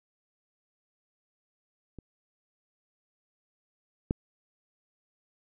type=clicks; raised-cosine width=3 ms; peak=-30 / -13 dBFS; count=2; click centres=1.987 / 4.109 s; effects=none